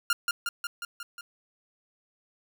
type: tone with echo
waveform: sawtooth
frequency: 1400 Hz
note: F6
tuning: 4 cents sharp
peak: -18 dBFS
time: 0.1-0.13 s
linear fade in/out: 2 ms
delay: 180 ms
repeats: 6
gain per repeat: -3 dB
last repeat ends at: 1.21 s
effects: none